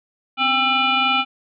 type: tone with frequency modulation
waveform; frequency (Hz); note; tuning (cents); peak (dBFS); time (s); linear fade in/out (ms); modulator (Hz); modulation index
sine; 1875; A#6; +10; -15; 0.37-1.25; 50; 539; 2.4
effects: none